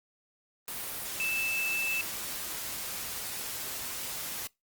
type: tone in noise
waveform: sine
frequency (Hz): 2637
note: E7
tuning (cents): 0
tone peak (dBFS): -29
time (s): 1.2-2.01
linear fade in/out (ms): 0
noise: white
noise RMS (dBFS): -37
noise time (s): 0.68-4.47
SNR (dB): +5
effects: noise-tail reverb RT60 0.2 s tail -23 dB re dry + Opus 32 kbps